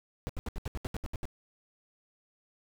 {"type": "noise bursts", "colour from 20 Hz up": "brown", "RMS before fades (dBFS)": -34, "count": 11, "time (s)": [0.27, 1.254], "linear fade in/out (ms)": 0, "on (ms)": 24, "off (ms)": 72, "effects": []}